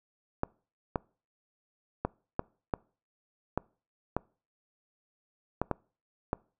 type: clicks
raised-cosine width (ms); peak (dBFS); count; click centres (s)
1; -14; 10; 0.434 / 0.958 / 2.05 / 2.394 / 2.738 / 3.576 / 4.166 / 5.616 / 5.713 / 6.331
effects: noise-tail reverb RT60 0.4 s tail -25 dB re dry